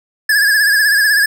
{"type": "tone with vibrato", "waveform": "square", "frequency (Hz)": 1681, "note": "G#6", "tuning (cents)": 20, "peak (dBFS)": -10, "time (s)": [0.29, 1.26], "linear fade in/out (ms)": 5, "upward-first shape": "sine", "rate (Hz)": 16, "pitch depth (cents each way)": 71, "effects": []}